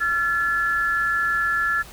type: tone pair together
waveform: sine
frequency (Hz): 1366 / 1721.1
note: F6 / A6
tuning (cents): -39 / -39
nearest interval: major third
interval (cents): 400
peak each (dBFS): -23 / -21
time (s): 0-1.83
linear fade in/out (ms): 20
effects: added 50 Hz sine -45 dBFS peak until 1.92 s + pink hiss -43 dBFS RMS until 1.92 s